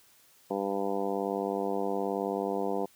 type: harmonic tone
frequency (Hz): 98.9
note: G2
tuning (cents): +16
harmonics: 2 / 3 / 4 / 5 / 6 / 7 / 8 / 9 / 10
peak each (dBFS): -37 / -37 / -34 / -34 / -44 / -36 / -41 / -40 / -46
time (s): 0.5-2.86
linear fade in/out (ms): 10
effects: white hiss -61 dBFS RMS until 2.95 s + high-pass 60 Hz 12 dB/octave